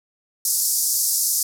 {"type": "band-pass noise", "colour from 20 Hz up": "white", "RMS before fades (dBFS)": -21, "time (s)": [0.45, 1.43], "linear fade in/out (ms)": 2, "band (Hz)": [4900, 14000], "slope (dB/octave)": 48, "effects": []}